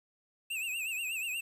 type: tone with vibrato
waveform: square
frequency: 2637 Hz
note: E7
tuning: in tune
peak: -34 dBFS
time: 0.5-1.41 s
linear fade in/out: 10 ms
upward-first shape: triangle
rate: 8.3 Hz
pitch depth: 130 cents each way
effects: 10-bit